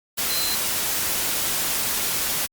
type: tone in noise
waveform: sine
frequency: 4086 Hz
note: C8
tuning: 42 cents flat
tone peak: -26 dBFS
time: 0.29-0.56 s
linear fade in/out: 20 ms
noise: white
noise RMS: -24 dBFS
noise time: 0.17-2.47 s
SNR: -5 dB
effects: Opus 48 kbps